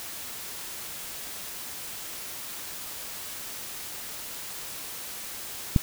click, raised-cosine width 5 ms, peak -6 dBFS, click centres 5.762 s, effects white hiss -38 dBFS RMS until 5.82 s

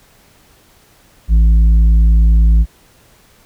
triangle tone with tanh clipping, 55 Hz, A1, in tune, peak -7 dBFS, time 1.28-2.66 s, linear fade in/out 50 ms, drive 10 dB, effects pink hiss -49 dBFS RMS until 3.45 s

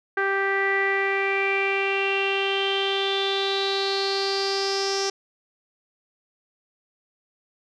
sawtooth tone with low-pass filter sweep, 392 Hz, G4, in tune, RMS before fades -24 dBFS, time 0.17-5.1 s, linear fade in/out 5 ms, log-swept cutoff 1700 to 5600 Hz, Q 7.5, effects none

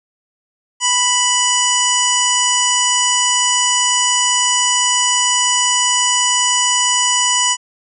harmonic tone with a mistuned harmonic, 987.8 Hz, B5, in tune, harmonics 1 / 2 / 3 / 5 / 6 / 7 / 8 / 9, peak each -19 / -24 / -18 / -26 / -23 / -17 / -25 / -26 dBFS, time 0.8-7.57 s, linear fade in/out 50 ms, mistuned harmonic 6, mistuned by -39 cents, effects none

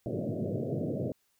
pink band-pass noise, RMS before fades -33 dBFS, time 0.06-1.12 s, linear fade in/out 2 ms, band 100 to 650 Hz, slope 96 dB/octave, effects white hiss -73 dBFS RMS until 1.39 s

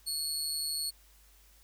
25% pulse tone with amplitude modulation, 4368 Hz, C#8, 26 cents flat, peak -25 dBFS, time 0.06-0.91 s, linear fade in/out 20 ms, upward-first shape sine, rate 152 Hz, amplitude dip 50%, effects added 50 Hz sine -60 dBFS peak until 1.63 s + white hiss -63 dBFS RMS until 1.63 s

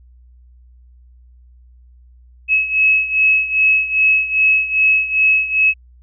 sine beating tone pair, 2574 / 2576.5 Hz, E7 / E7, -42 / -40 cents, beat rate 2.5 Hz, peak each -13 / -17 dBFS, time 2.48-5.74 s, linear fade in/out 50 ms, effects added 61 Hz sine -43 dBFS peak until 6.02 s

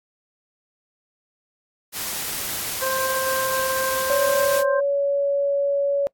white noise, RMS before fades -28 dBFS, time 1.92-4.64 s, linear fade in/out 50 ms
harmonic tone, 526 Hz, C5, 9 cents sharp, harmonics 1 / 2 / 3, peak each -25 / -27 / -29 dBFS, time 2.81-4.81 s, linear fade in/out 20 ms
sine tone, 563 Hz, C#5, 27 cents sharp, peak -18 dBFS, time 4.1-6.07 s, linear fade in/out 0 ms
effects noise-tail reverb RT60 0.1 s tail -23 dB re dry + AAC 64 kbps

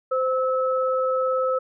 sine tone pair together, 518 / 1300 Hz, C5 / E6, -17 / -24 cents, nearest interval octave + major third, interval 1593 cents, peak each -21 / -25 dBFS, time 0.11-1.59 s, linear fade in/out 10 ms, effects none

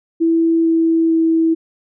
sine tone with pitch steps, 329.6 / 327.7 / 325.8 Hz, E4 / E4 / E4, 0 / -10 / -20 cents, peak -11 dBFS, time 0.2-1.55 s, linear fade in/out 20 ms, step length 450 ms, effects none

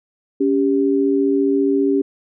sine tone pair together, 279.8 / 394.6 Hz, C#4 / G4, +16 / +11 cents, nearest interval tritone, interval 595 cents, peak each -16 / -17 dBFS, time 0.4-2.02 s, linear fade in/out 10 ms, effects none

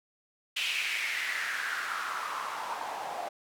white noise with band-pass filter sweep, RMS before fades -34 dBFS, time 0.56-3.29 s, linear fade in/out 10 ms, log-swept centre 2800 to 690 Hz, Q 4.2, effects none

